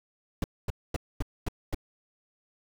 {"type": "noise bursts", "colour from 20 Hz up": "brown", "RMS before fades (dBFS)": -28, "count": 6, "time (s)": [0.42, 1.746], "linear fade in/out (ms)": 2, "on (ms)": 21, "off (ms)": 240, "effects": []}